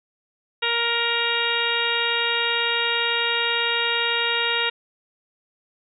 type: harmonic tone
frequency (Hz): 469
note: A#4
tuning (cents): +11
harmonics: 1 / 2 / 3 / 4 / 5 / 6 / 7 / 8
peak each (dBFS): -30 / -30 / -28 / -28 / -29 / -26 / -32 / -27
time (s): 0.62-4.7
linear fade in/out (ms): 10
effects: none